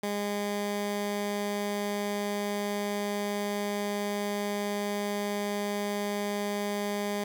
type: tone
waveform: 15% pulse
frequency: 204.6 Hz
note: G#3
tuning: 26 cents flat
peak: -23 dBFS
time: 0.03-7.24 s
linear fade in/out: 5 ms
effects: none

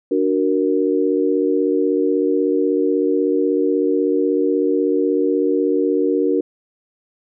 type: chord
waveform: sine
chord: D augmented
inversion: none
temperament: equal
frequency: 293.7 / 370 / 466.2 Hz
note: D4 / F#4 / A#4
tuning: 0 / 0 / 0 cents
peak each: -19 dBFS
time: 0.11-6.41 s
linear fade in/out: 5 ms
effects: none

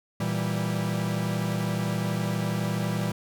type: chord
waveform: 45% pulse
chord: E diminished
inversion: second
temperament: equal with one note detuned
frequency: 116.54 / 164.15 / 196 Hz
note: Bb2 / E3 / G3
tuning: 0 / -7 / 0 cents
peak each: -30 dBFS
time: 0.2-3.12 s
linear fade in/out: 5 ms
effects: none

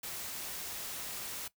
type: noise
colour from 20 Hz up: white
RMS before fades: -41 dBFS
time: 0.03-1.48 s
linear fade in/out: 5 ms
effects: noise-tail reverb RT60 0.1 s tail -18 dB re dry

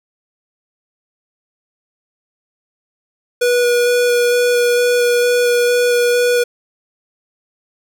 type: tone with vibrato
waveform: square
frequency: 485.3 Hz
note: B4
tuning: 30 cents flat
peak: -12 dBFS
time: 3.41-6.44 s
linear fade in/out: 10 ms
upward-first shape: square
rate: 2.2 Hz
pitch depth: 8 cents each way
effects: none

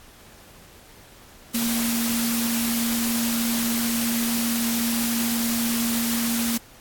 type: tone in noise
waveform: sine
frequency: 233.1 Hz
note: A#3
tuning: in tune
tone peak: -23 dBFS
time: 1.54-6.58 s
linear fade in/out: 10 ms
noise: white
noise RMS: -27 dBFS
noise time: 1.54-6.58 s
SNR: +1 dB
effects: pink hiss -49 dBFS RMS until 6.8 s + AAC 64 kbps

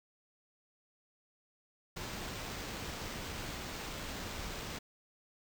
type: noise with sample-and-hold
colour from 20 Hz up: pink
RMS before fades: -42 dBFS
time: 1.96-4.79 s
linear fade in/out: 10 ms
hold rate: 11025 Hz
effects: none

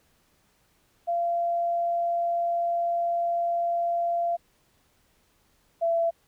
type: tone pair in turn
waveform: sine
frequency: 687 / 670.9 Hz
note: F5 / E5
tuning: -29 / +30 cents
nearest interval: unison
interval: 41 cents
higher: first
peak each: -23 / -21 dBFS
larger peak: second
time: 1.07-4.37 / 5.81-6.11 s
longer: first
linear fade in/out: 20 ms
effects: pink hiss -66 dBFS RMS until 6.27 s

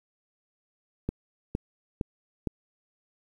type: click train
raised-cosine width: 3 ms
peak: -15 dBFS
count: 4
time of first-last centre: 1.09-2.472 s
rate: 2.17 Hz
effects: 9-bit

